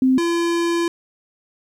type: tone pair in turn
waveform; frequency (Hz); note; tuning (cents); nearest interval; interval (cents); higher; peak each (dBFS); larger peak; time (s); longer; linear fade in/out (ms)
sine / square; 260 / 340; C4 / F4; -11 / -46; perfect fourth; 465; second; -12 / -18; first; 0.02-0.18 / 0.18-0.88; second; 2
effects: low-pass 9000 Hz 12 dB/octave + 9-bit